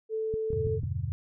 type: tone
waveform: sine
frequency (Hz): 440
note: A4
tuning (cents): 0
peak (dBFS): -28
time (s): 0.09-0.8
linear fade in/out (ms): 50
type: click train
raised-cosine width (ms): 5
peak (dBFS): -24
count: 4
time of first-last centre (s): 0.34-0.834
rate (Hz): 6.07
type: chord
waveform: sine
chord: E minor seventh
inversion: none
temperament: equal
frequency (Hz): 82.41 / 98 / 123.47 / 146.83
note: E2 / G2 / B2 / D3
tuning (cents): 0 / 0 / 0 / 0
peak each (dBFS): -35 / -33 / -34 / -38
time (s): 0.53-1.12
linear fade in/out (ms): 0
effects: none